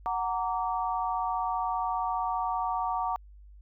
sine chord, Gb augmented, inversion none, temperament just, 740 / 925 / 1156.2 Hz, Gb5 / Bb5 / D6, 0 / -14 / -27 cents, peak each -31 / -31 / -33 dBFS, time 0.06-3.16 s, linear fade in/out 0 ms, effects added 50 Hz sine -48 dBFS peak until 3.61 s

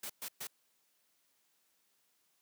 white noise bursts, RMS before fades -42 dBFS, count 3, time 0.03-0.471 s, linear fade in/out 5 ms, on 67 ms, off 120 ms, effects white hiss -75 dBFS RMS until 2.41 s + high-pass 150 Hz 12 dB/octave

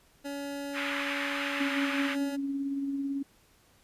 25% pulse tone, 282.2 Hz, C#4, 31 cents sharp, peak -31 dBFS, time 0.24-2.37 s, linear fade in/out 20 ms
white band-pass noise, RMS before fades -34 dBFS, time 0.73-2.17 s, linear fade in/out 50 ms, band 1200 to 2600 Hz, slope 24 dB/octave
sine tone with tremolo, 277.2 Hz, C#4, in tune, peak -28 dBFS, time 1.6-3.23 s, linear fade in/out 10 ms, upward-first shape sine, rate 18 Hz, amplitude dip 30%
effects pink hiss -63 dBFS RMS until 3.83 s + resampled to 32000 Hz

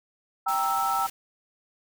sine chord, E diminished, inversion first, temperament equal, 784 / 932.3 / 1318.5 Hz, G5 / Bb5 / E6, 0 / 0 / 0 cents, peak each -27 / -30 / -26 dBFS, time 0.46-1.07 s, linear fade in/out 10 ms
white noise, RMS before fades -38 dBFS, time 0.48-1.1 s, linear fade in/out 5 ms
effects none

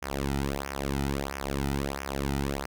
sawtooth tone with flanger, 69.3 Hz, C#2, in tune, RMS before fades -31 dBFS, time 0.02-2.66 s, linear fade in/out 5 ms, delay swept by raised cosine 0.24 to 1.84 ms, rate 1.5 Hz, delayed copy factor -0.85, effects none

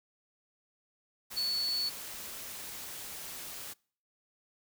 sine tone in noise, 4435 Hz, C#8, in tune, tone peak -29 dBFS, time 1.36-1.9 s, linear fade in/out 20 ms, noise white, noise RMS -43 dBFS, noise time 1.3-3.74 s, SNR +11 dB, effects noise-tail reverb RT60 0.5 s tail -26 dB re dry

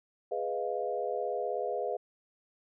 sine chord, F half-diminished seventh, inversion first, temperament equal, 415.3 / 493.9 / 622.3 / 698.5 Hz, Ab4 / Cb5 / Eb5 / F5, 0 / 0 / 0 / 0 cents, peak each -36 / -35 / -37 / -36 dBFS, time 0.31-1.97 s, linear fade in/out 10 ms, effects none

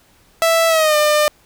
sawtooth tone with pitch glide, 659.3 to 601.1 Hz, E5 to D5, 0 to +40 cents, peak -8 dBFS, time 0.42-1.28 s, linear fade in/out 0 ms, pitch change -160 cents, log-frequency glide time 0.68-0.96 s, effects pink hiss -53 dBFS RMS until 1.45 s

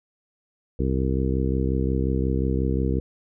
harmonic tone, 65.6 Hz, C2, 5 cents sharp, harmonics 1 / 2 / 3 / 4 / 5 / 6 / 7, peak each -24 / -27 / -29 / -30 / -31 / -32 / -32 dBFS, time 0.79-3 s, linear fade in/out 5 ms, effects none

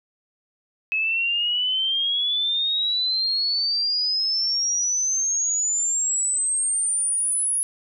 sine exponential sweep, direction up, 2570 to 10548 Hz, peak -20 dBFS, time 0.92-7.63 s, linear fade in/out 0 ms, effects none

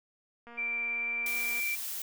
click train, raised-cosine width 0.5 ms, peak -35 dBFS, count 267, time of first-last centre 0.47-1.597 s, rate 236 Hz
sine tone with vibrato, 2349 Hz, D7, in tune, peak -30 dBFS, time 0.57-1.76 s, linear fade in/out 20 ms, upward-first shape triangle, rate 18 Hz, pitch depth 12 cents each way
blue noise, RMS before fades -37 dBFS, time 1.26-2.02 s, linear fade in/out 2 ms
effects none

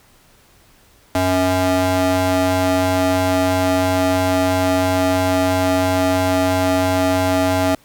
30% pulse ring-modulated tone, 185 Hz, F#3, in tune, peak -9 dBFS, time 1.15-7.75 s, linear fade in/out 2 ms, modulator 461 Hz, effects pink hiss -52 dBFS RMS until 7.84 s

